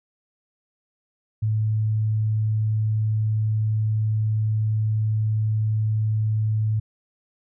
sine tone, 108.5 Hz, A2, 24 cents flat, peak -19 dBFS, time 1.42-6.8 s, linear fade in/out 10 ms, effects none

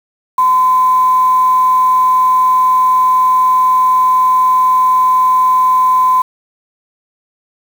sine tone with quantisation, 1021 Hz, C6, 43 cents flat, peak -7 dBFS, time 0.38-6.22 s, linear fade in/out 5 ms, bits 5, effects none

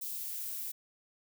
violet noise with high-pass filter sweep, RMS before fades -39 dBFS, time 0.01-0.72 s, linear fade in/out 10 ms, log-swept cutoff 3800 to 590 Hz, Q 0.99, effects none

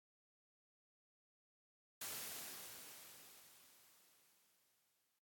white noise with exponential decay, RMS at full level -45 dBFS, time 2.01-5.19 s, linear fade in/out 5 ms, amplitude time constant 690 ms, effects high-pass 100 Hz 12 dB/octave + AAC 64 kbps

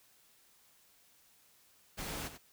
pink noise with echo, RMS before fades -41 dBFS, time 1.97-2.29 s, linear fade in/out 20 ms, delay 92 ms, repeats 1, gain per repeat -10 dB, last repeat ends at 2.382 s, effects white hiss -66 dBFS RMS until 2.52 s

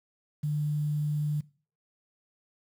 sine tone with quantisation, 149.1 Hz, D3, 27 cents sharp, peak -26 dBFS, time 0.43-1.41 s, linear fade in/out 10 ms, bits 9, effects noise-tail reverb RT60 0.4 s tail -20 dB re dry

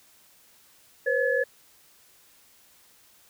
sine tone cluster, 490.2 / 535 / 1709 Hz, B4 / C5 / G#6, -13 / +38 / +49 cents, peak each -26 dBFS, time 1.06-1.44 s, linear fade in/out 10 ms, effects white hiss -58 dBFS RMS until 3.29 s

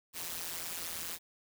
white noise with amplitude modulation, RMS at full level -36 dBFS, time 0.13-1.19 s, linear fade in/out 50 ms, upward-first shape sine, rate 169 Hz, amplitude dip 95%, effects none

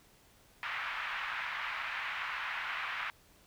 white band-pass noise, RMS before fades -38 dBFS, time 0.63-3.1 s, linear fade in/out 0 ms, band 970 to 2400 Hz, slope 24 dB/octave, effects pink hiss -63 dBFS RMS until 3.46 s

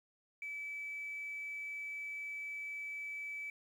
sine tone, 2302 Hz, D7, 35 cents flat, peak -39 dBFS, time 0.42-3.5 s, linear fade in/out 2 ms, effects tanh soft clip ceiling -36 dBFS + 11-bit

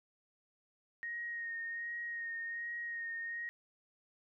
sine tone with vibrato, 1864.7 Hz, A#6, in tune, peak -38 dBFS, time 1.03-3.49 s, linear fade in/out 0 ms, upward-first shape sine, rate 1.3 Hz, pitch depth 22 cents each way, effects none

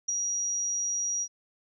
sine tone with ADSR envelope, 5750 Hz, F8, 50 cents sharp, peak -23 dBFS, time 0.08-1.28 s, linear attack 11 ms, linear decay 7 ms, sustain -4 dB, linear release 59 ms, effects none

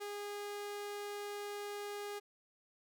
sawtooth tone, 410 Hz, G#4, 22 cents flat, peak -37 dBFS, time 0-2.2 s, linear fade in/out 20 ms, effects none

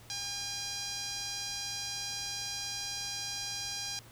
sawtooth tone with band-pass filter, 808 Hz, G#5, 48 cents flat, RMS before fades -38 dBFS, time 0.1-3.99 s, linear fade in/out 0 ms, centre 5200 Hz, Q 2.8, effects added 115 Hz sine -55 dBFS peak until 4.11 s + pink hiss -56 dBFS RMS until 4.11 s

